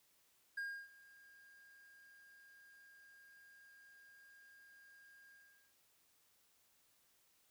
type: tone with ADSR envelope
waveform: triangle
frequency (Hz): 1618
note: G#6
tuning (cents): -46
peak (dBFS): -37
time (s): 0.57-5.74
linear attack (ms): 8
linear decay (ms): 300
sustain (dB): -22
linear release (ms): 430
effects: white hiss -74 dBFS RMS until 7.5 s